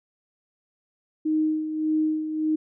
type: tone with tremolo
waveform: sine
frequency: 311.1 Hz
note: D#4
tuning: in tune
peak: -19 dBFS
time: 1.25-2.56 s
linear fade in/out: 10 ms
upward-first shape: sine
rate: 1.7 Hz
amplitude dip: 60%
effects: none